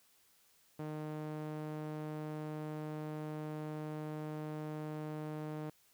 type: tone with band-pass filter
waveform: sawtooth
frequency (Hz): 153.2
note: D#3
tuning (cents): -27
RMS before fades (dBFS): -42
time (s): 0.79-5.7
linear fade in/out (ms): 5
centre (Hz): 410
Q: 0.58
effects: white hiss -69 dBFS RMS until 5.93 s